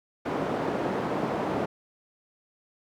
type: band-pass noise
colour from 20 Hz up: white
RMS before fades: -29 dBFS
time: 0.25-1.66 s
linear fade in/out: 10 ms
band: 160 to 640 Hz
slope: 12 dB/octave
effects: none